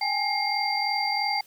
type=tone cluster; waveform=sine; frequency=797 / 840 / 2131 / 4692 Hz; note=G5 / G#5 / C7 / D8; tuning=+28 / +19 / +31 / -2 cents; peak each=-29 dBFS; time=0.01-1.41 s; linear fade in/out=5 ms; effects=white hiss -56 dBFS RMS until 1.46 s